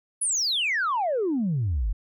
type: exponential sweep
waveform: sine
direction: down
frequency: 10548 to 43.36 Hz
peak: -21 dBFS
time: 0.21-1.93 s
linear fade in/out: 10 ms
effects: tanh soft clip ceiling -19 dBFS